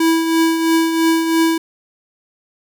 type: tone with tremolo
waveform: square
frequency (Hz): 327.2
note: E4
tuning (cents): -13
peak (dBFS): -11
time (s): 0-1.58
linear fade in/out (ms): 5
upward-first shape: triangle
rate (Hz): 3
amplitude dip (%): 55
effects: none